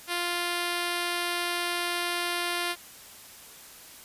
5% pulse tone, 349.2 Hz, F4, in tune, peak -16 dBFS, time 0.07-2.76 s, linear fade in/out 50 ms, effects white hiss -48 dBFS RMS until 4.04 s + resampled to 32000 Hz

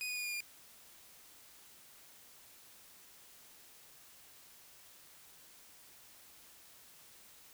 sawtooth tone with pitch steps, 2489 / 2469 / 2449 / 2429 / 2410 Hz, D#7 / D#7 / D#7 / D#7 / D7, 0 / -14 / -28 / -42 / +44 cents, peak -34 dBFS, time 0.01-0.405 s, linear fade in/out 0 ms, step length 79 ms, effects white hiss -59 dBFS RMS until 7.53 s

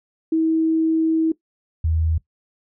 sine tone pair in turn, 321.8 / 80.45 Hz, E4 / E2, -42 / -42 cents, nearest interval 2 octaves, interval 2400 cents, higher first, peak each -15 / -17 dBFS, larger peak first, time 0.32-1.32 / 1.84-2.18 s, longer first, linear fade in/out 5 ms, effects noise-tail reverb RT60 0.1 s tail -18 dB re dry

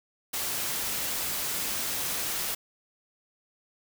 white noise, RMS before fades -31 dBFS, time 0.33-2.55 s, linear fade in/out 10 ms, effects none

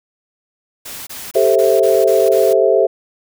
white noise bursts, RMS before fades -30 dBFS, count 7, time 0.85-2.534 s, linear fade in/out 10 ms, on 220 ms, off 24 ms
sine chord, A minor seventh, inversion third, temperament equal with one note detuned, 392 / 440 / 527.2 / 659.3 Hz, G4 / A4 / C5 / E5, 0 / 0 / +13 / 0 cents, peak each -15 dBFS, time 1.35-2.87 s, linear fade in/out 10 ms
effects none

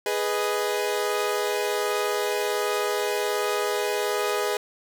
sawtooth chord, G# minor, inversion none, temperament equal, 415.3 / 493.9 / 622.3 Hz, G#4 / B4 / D#5, 0 / 0 / 0 cents, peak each -22 / -25 / -27 dBFS, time 0.06-4.57 s, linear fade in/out 2 ms, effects none

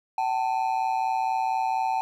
triangle ring-modulated tone, 825 Hz, G#5, 12 cents flat, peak -18 dBFS, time 0.18-2.01 s, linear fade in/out 0 ms, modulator 62.1 Hz, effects none

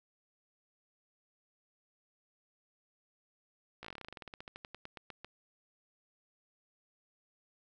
slowing click train, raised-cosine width 0.3 ms, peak -29 dBFS, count 25, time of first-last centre 3.83-5.246 s, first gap 16 ms, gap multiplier 1.1, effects none

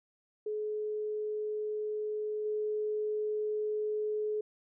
sine tone with level steps, 425.3 Hz, G#4, 41 cents sharp, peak -32 / -30 dBFS, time 0.46-4.41 s, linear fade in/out 5 ms, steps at 2.45 s, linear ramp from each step 5 ms, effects none

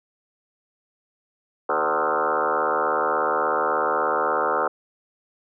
sine tone with frequency modulation, 906 Hz, A#5, 50 cents flat, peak -19 dBFS, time 1.69-4.68 s, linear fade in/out 5 ms, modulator 76.5 Hz, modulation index 6.6, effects none

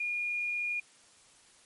sine tone, 2430 Hz, D#7, 42 cents flat, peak -30 dBFS, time 0-0.8 s, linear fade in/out 5 ms, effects white hiss -60 dBFS RMS until 1.65 s + MP3 48 kbps

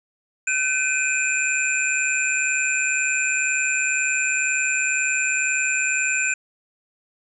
sine tone cluster, 1527 / 2407 / 2549 / 7230 Hz, G6 / D7 / D#7 / A8, -46 / +42 / +41 / +46 cents, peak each -25 dBFS, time 0.47-6.34 s, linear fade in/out 5 ms, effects none

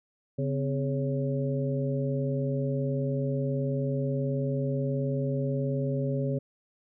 harmonic tone with a mistuned harmonic, 138.59 Hz, C#3, in tune, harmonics 1 / 2 / 3 / 4, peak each -28 / -33 / -35 / -34 dBFS, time 0.38-6.39 s, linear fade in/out 10 ms, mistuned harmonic 2, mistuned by -130 cents, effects none

